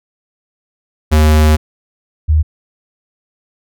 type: tone pair in turn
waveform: square / sine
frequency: 77 / 77.27 Hz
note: D#2 / D#2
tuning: -17 / -11 cents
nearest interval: unison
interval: 6 cents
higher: second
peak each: -7 dBFS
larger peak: neither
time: 1.11-1.57 / 2.28-2.43 s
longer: first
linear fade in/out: 20 ms
effects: none